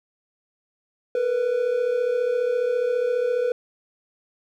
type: tone pair together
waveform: triangle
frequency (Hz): 459.2 / 493.9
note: A#4 / B4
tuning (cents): -26 / 0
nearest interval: minor second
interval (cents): 126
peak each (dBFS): -25 / -19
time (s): 1.15-3.52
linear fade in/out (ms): 2
effects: none